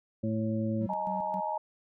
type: harmonic tone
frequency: 110.2 Hz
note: A2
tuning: 3 cents sharp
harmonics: 1 / 2 / 3 / 5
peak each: -33 / -30 / -37 / -37 dBFS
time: 0.23-0.87 s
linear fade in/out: 10 ms
type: tone with tremolo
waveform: triangle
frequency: 190.1 Hz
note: F#3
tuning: 47 cents sharp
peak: -34 dBFS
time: 0.8-1.41 s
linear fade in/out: 20 ms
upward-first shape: square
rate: 3.7 Hz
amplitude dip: 80%
type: chord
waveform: sine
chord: D# suspended fourth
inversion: none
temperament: equal with one note detuned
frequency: 622.3 / 851.5 / 932.3 Hz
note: D#5 / G#5 / A#5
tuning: 0 / +43 / 0 cents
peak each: -36 / -33 / -34 dBFS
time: 0.89-1.58 s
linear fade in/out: 5 ms
effects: none